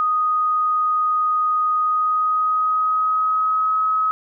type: tone with pitch glide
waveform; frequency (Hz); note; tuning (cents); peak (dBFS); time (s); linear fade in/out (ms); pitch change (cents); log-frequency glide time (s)
sine; 1244.5 to 1275.1; D#6 to D#6; 0 to +42; -16; 0-4.11; 0; +42; 1.78-3.75
effects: none